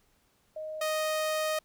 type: tone pair in turn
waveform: sine / sawtooth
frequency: 622.3 / 622.3 Hz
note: D#5 / D#5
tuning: 0 / 0 cents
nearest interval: unison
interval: 0 cents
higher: neither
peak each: -35 / -24 dBFS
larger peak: second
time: 0.56-0.81 / 0.81-1.59 s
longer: second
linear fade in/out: 5 ms
effects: pink hiss -69 dBFS RMS until 1.64 s